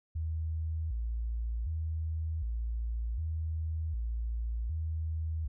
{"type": "tone with vibrato", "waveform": "sine", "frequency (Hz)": 67.6, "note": "C#2", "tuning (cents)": -43, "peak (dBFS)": -31, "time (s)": [0.15, 5.48], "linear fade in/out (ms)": 10, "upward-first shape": "square", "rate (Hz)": 0.66, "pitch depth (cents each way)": 290, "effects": []}